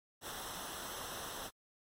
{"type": "noise with comb filter", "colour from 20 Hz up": "pink", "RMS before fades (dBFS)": -44, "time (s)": [0.21, 1.51], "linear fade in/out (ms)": 50, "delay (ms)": 0.43, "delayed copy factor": -0.7, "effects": ["MP3 64 kbps"]}